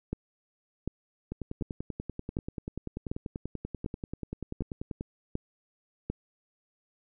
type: two click trains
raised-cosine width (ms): 3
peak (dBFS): -22 / -18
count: 39 / 9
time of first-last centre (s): 1.32-5.009 / 0.13-6.1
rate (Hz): 10.3 / 1.34
effects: none